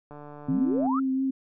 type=click train; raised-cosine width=1 ms; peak=-30 dBFS; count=112; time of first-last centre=0.11-0.865 s; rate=147 Hz
type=tone with vibrato; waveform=sine; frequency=264.8 Hz; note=C4; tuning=21 cents sharp; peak=-23 dBFS; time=0.48-1.31 s; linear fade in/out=10 ms; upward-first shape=triangle; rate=4.3 Hz; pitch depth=23 cents each way
type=exponential sweep; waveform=sine; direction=up; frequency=134.5 to 1396.9 Hz; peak=-27 dBFS; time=0.48-1 s; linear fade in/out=10 ms
effects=none